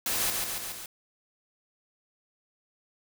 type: noise with echo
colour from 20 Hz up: white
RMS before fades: -29 dBFS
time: 0.06-0.3 s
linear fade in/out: 2 ms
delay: 140 ms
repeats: 4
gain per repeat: -3 dB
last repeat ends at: 0.86 s
effects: none